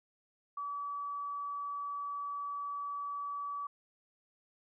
sine tone, 1146 Hz, D6, 43 cents flat, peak -36 dBFS, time 0.57-3.67 s, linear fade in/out 5 ms, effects none

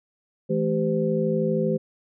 sine tone cluster, 163.5 / 216.2 / 389.7 / 510 Hz, E3 / A3 / G4 / C5, -14 / -30 / -10 / -44 cents, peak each -26 dBFS, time 0.49-1.78 s, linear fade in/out 20 ms, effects none

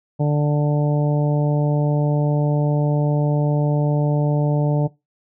harmonic tone, 147.5 Hz, D3, 8 cents sharp, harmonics 1 / 2 / 3 / 4 / 5 / 6, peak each -16 / -25 / -27 / -26 / -32 / -34 dBFS, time 0.19-4.88 s, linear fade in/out 20 ms, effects noise-tail reverb RT60 0.2 s tail -19 dB re dry

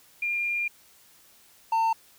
sine / triangle tone pair in turn, 2403 / 900.1 Hz, D7 / A5, +39 / +39 cents, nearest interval octave + perfect fourth, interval 1700 cents, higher first, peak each -25 / -19 dBFS, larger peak second, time 0.22-0.68 / 1.72-1.93 s, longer first, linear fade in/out 5 ms, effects white hiss -57 dBFS RMS until 2.18 s

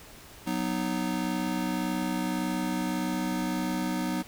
square chord, B major, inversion second, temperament just, 185.21 / 246.9 / 308.7 Hz, F#3 / B3 / D#4, +2 / 0 / -14 cents, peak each -33 dBFS, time 0.46-4.23 s, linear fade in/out 20 ms, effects pink hiss -49 dBFS RMS until 4.27 s

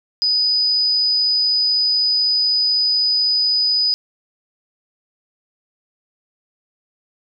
sine tone, 4978 Hz, D#8, in tune, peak -14 dBFS, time 0.22-3.94 s, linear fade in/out 0 ms, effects none

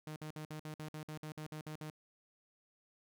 sawtooth tone bursts, 154 Hz, D#3, 17 cents flat, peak -39 dBFS, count 13, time 0.07-1.901 s, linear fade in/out 2 ms, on 91 ms, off 54 ms, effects none

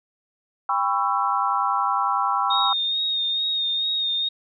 sine chord, C# half-diminished seventh, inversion second, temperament just, 798.3 / 997.9 / 1108.7 / 1330.5 Hz, G5 / B5 / C#6 / E6, +31 / +18 / 0 / +16 cents, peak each -25 dBFS, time 0.69-2.73 s, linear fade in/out 2 ms
sine tone with vibrato, 3704 Hz, A#7, 12 cents flat, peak -21 dBFS, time 2.5-4.29 s, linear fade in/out 10 ms, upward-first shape sine, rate 2.3 Hz, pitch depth 31 cents each way
effects none

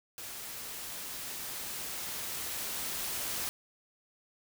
white noise with level ramp, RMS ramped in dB -43 to -35 dBFS, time 0.18-3.49 s, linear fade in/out 0 ms, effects none

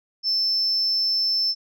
sine tone, 5300 Hz, E8, 9 cents sharp, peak -18 dBFS, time 0.23-1.55 s, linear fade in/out 50 ms, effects tanh soft clip ceiling -16 dBFS

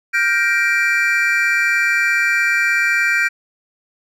triangle chord, G minor seventh, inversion third, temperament just, 1411.2 / 1568 / 1881.6 / 2352 Hz, F6 / G6 / Bb6 / D7, +18 / 0 / +16 / +2 cents, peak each -20 / -17 / -19 / -16 dBFS, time 0.13-3.29 s, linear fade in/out 20 ms, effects none

